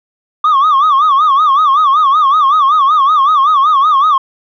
sine tone with vibrato, 1164 Hz, D6, 16 cents flat, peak -4 dBFS, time 0.44-4.18 s, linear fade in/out 5 ms, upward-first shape sine, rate 5.3 Hz, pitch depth 150 cents each way, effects tanh soft clip ceiling -5 dBFS

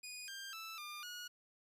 15% pulse tone with pitch steps, 2470 / 1590 / 1320 / 1201 / 1450 Hz, D#7 / G6 / E6 / D6 / F#6, -13 / +24 / +2 / +38 / -35 cents, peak -39 dBFS, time 0.03-1.28 s, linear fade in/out 10 ms, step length 250 ms, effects resampled to 32000 Hz + 12-bit

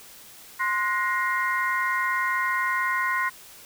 sine tone cluster, 1047 / 1457 / 1883 / 2105 Hz, C6 / F#6 / A#6 / C7, +1 / -27 / +17 / +10 cents, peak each -26 / -29 / -27 / -32 dBFS, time 0.59-3.3 s, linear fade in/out 20 ms, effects white hiss -47 dBFS RMS until 3.65 s

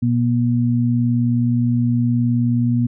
sine tone pair together, 120.83 / 240 Hz, B2 / B3, -37 / -49 cents, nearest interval octave, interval 1188 cents, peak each -17 dBFS, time 0.02-2.87 s, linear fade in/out 10 ms, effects none

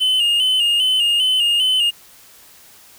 triangle tone with vibrato, 2936 Hz, F#7, 14 cents flat, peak -12 dBFS, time 0-1.91 s, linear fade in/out 20 ms, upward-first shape square, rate 2.5 Hz, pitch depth 59 cents each way, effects white hiss -46 dBFS RMS until 2.98 s

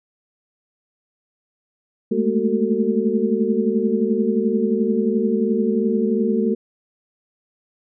sine tone cluster, 208.2 / 219.6 / 231.1 / 375.6 / 449.5 Hz, G#3 / A3 / A#3 / F#4 / A4, +5 / -3 / -15 / +26 / +37 cents, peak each -23 dBFS, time 2.11-6.55 s, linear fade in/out 10 ms, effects none

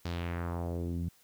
sawtooth tone with low-pass filter sweep, 86 Hz, F2, 26 cents flat, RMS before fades -35 dBFS, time 0.05-1.09 s, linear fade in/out 5 ms, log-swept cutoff 5100 to 170 Hz, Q 1.9, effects white hiss -64 dBFS RMS until 1.23 s

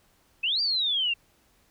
sine exponential two-way sweep, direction up then down, 2533 to 4789 to 2709 Hz, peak -23 dBFS, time 0.43-1.14 s, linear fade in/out 10 ms, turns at 0.61 s, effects pink hiss -64 dBFS RMS until 1.7 s

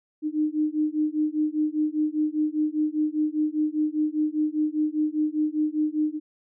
sine beating tone pair, 303.1 / 308.1 Hz, D#4 / D#4, -45 / -17 cents, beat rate 5 Hz, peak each -25 dBFS, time 0.22-6.2 s, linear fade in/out 50 ms, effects none

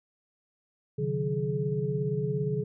sine tone cluster, 133.6 / 151 / 181.8 / 422.3 Hz, C3 / D3 / F#3 / G#4, +36 / +48 / -30 / +29 cents, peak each -32 / -31 / -35 / -31 dBFS, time 0.98-2.64 s, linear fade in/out 10 ms, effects none

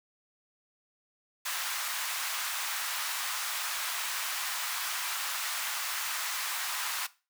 pink high-pass noise, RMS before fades -34 dBFS, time 1.45-7.07 s, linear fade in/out 10 ms, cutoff 980 Hz, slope 24 dB/octave, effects noise-tail reverb RT60 0.3 s tail -18 dB re dry

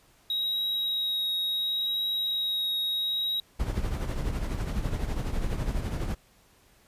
triangle tone with vibrato, 3808 Hz, A#7, 36 cents sharp, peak -25 dBFS, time 0.3-3.4 s, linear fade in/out 2 ms, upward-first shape triangle, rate 0.71 Hz, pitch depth 14 cents each way
brown noise with tremolo, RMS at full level -27 dBFS, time 3.59-6.15 s, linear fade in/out 10 ms, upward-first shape triangle, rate 12 Hz, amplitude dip 60%
effects pink hiss -61 dBFS RMS until 6.87 s + resampled to 32000 Hz

